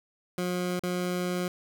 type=tone with dropouts; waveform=20% pulse; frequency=179.4 Hz; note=F3; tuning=47 cents sharp; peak=-23 dBFS; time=0.38-1.48 s; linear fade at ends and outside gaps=2 ms; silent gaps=0.794-0.835 s; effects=none